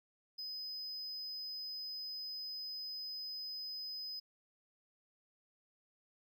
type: tone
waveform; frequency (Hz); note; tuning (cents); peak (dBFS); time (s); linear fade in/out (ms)
triangle; 5030; D#8; +18; -40; 0.38-4.2; 10
effects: none